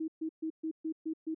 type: tone bursts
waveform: sine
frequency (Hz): 318.9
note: D#4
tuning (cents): +43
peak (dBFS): -32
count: 7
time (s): 0-1.347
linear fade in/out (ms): 10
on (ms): 81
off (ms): 130
effects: none